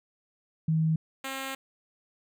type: tone pair in turn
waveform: sine / 5% pulse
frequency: 159.4 / 268.1 Hz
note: D#3 / C4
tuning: +42 / +42 cents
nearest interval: major sixth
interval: 900 cents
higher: second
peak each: -22 dBFS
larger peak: neither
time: 0.68-0.96 / 1.24-1.55 s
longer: second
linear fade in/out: 5 ms
effects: none